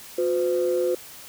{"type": "tone pair together", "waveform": "sine", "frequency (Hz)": [359.7, 508.7], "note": ["F#4", "C5"], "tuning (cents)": [-49, -49], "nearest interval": "tritone", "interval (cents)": 600, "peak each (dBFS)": -22, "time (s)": [0.18, 0.95], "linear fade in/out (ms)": 5, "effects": ["tanh soft clip ceiling -14 dBFS", "white hiss -43 dBFS RMS until 1.28 s"]}